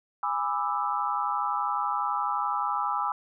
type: chord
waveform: sine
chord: E dominant seventh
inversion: first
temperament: just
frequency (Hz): 824.1 / 988.9 / 1186.7 / 1318.5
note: G#5 / B5 / D6 / E6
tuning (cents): -14 / +2 / +18 / 0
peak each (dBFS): -31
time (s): 0.23-3.12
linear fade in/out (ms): 2
effects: none